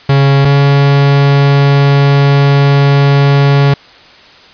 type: tone pair in turn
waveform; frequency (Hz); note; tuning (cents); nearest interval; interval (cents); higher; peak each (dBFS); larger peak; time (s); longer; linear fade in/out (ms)
45% pulse; 138.59 / 140.52; C#3 / C#3; 0 / +24; unison; 24; second; -5; neither; 0.09-0.45 / 0.45-3.74; second; 5
effects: white hiss -38 dBFS RMS until 4.53 s + resampled to 11025 Hz